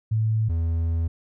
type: tone pair in turn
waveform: sine / triangle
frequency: 110 / 82.68 Hz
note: A2 / E2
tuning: 0 / +6 cents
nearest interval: perfect fourth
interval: 494 cents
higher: first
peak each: -19 dBFS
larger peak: neither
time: 0.11-0.49 / 0.49-1.08 s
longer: second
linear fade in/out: 10 ms
effects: none